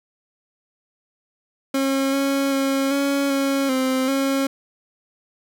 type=tone with pitch steps; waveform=30% pulse; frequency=271 / 275.3 / 272 / 279.2 / 274.6 / 260.6 / 272.3 Hz; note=C#4 / C#4 / C#4 / C#4 / C#4 / C4 / C#4; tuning=-39 / -12 / -33 / +13 / -16 / -7 / -31 cents; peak=-16 dBFS; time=1.74-4.47 s; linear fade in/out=5 ms; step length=390 ms; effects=none